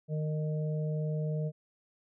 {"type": "harmonic tone", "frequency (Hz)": 153.8, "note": "D#3", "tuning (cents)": -20, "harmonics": [1, 3, 4], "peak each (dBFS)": [-30, -40, -42], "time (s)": [0.08, 1.52], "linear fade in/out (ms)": 50, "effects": []}